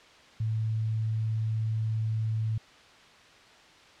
sine tone, 110.4 Hz, A2, 6 cents sharp, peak -26 dBFS, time 0.4-2.58 s, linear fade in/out 5 ms, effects white hiss -54 dBFS RMS until 4 s + low-pass 4000 Hz 12 dB/octave

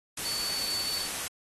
sine tone in noise, 4483 Hz, C#8, 19 cents sharp, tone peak -31 dBFS, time 0.25-1.07 s, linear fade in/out 5 ms, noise white, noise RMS -34 dBFS, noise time 0.17-1.28 s, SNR 0 dB, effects AAC 32 kbps

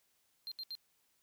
triangle tone bursts, 4176 Hz, C8, 4 cents flat, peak -39 dBFS, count 3, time 0.47-0.752 s, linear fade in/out 0 ms, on 46 ms, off 72 ms, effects white hiss -75 dBFS RMS until 1.22 s

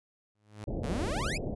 sawtooth tone with exponential growth, 105.4 Hz, G#2, 26 cents sharp, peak -33 dBFS, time 0.35-0.64 s, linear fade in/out 0 ms, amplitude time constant 61 ms
pink low-pass noise, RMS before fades -34 dBFS, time 0.67-1.55 s, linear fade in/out 10 ms, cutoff 680 Hz, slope 48 dB/octave
sawtooth exponential sweep, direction up, 110.9 to 2660 Hz, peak -30 dBFS, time 0.83-1.38 s, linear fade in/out 10 ms
effects resampled to 24000 Hz

